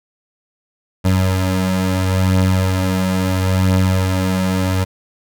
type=beating tone pair; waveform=25% pulse; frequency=93 / 93.74 Hz; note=F#2 / F#2; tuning=+9 / +23 cents; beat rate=0.74 Hz; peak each=-17 / -11 dBFS; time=1.04-4.85 s; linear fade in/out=20 ms; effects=none